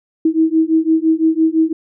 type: beating tone pair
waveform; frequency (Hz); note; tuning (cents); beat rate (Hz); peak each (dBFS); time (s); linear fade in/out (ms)
sine; 318.2 / 324.1; D#4 / E4; +39 / -29; 5.9; -14; 0.25-1.73; 5
effects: none